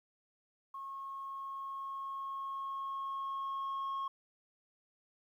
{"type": "tone with level ramp", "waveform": "sine", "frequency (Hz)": 1088, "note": "C#6", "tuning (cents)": -33, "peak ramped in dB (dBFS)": [-41, -32], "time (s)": [0.74, 4.08], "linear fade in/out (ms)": 5, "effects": ["tanh soft clip ceiling -34 dBFS", "12-bit"]}